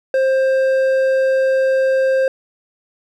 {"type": "tone with hard clipping", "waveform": "sine", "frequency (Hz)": 529, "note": "C5", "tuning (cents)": 19, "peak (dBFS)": -14, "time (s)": [0.14, 2.28], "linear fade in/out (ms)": 2, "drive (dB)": 6, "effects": []}